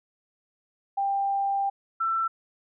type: tone pair in turn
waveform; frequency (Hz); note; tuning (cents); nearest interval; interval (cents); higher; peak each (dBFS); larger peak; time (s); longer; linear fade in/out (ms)
sine; 792 / 1337.8; G5 / E6; +18 / +25; major sixth; 907; second; -23 / -23; neither; 0.97-1.7 / 2-2.28; first; 10
effects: none